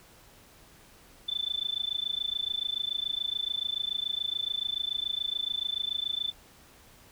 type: tone with amplitude modulation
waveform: sine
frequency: 3520 Hz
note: A7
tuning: in tune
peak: -25 dBFS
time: 1.28-6.32 s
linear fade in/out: 10 ms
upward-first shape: sine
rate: 27 Hz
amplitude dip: 100%
effects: pink hiss -56 dBFS RMS until 7.11 s